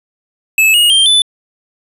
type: tone with pitch steps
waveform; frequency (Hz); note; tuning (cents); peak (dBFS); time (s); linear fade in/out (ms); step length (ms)
square; 2605 / 2874 / 3170 / 3497; E7 / F7 / G7 / A7; -21 / +49 / +19 / -11; -7; 0.58-1.22; 2; 160
effects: resampled to 32000 Hz